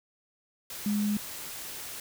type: tone in noise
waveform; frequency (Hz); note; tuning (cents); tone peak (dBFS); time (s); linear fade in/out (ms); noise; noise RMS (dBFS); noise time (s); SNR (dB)
sine; 207.7; G#3; 0; -25; 0.86-1.17; 2; white; -40; 0.7-2; +12
effects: none